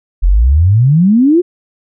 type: exponential sweep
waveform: sine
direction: up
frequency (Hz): 40.39 to 370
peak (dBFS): -5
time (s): 0.22-1.42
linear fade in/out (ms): 20
effects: none